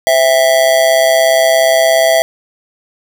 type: tone with amplitude modulation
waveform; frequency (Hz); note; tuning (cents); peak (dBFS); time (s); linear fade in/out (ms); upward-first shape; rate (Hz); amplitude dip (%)
square; 659.3; E5; 0; -5; 0.07-2.22; 0; sine; 137; 70
effects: 7-bit